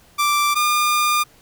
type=tone pair in turn; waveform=sawtooth; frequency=1174.7 / 1206.3 Hz; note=D6 / D6; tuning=0 / +46 cents; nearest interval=unison; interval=46 cents; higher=second; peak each=-12 dBFS; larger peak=neither; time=0.18-0.55 / 0.55-1.24 s; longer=second; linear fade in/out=20 ms; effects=pink hiss -52 dBFS RMS until 1.41 s